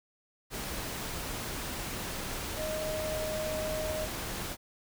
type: tone in noise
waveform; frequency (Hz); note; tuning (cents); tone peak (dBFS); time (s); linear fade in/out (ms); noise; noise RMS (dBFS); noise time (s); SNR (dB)
sine; 622.3; D#5; 0; -33; 2.56-4.08; 50; pink; -37; 0.5-4.57; +1
effects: none